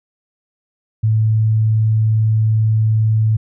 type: tone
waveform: sine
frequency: 109.7 Hz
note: A2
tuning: 5 cents flat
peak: -11 dBFS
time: 1.03-3.37 s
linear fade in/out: 10 ms
effects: none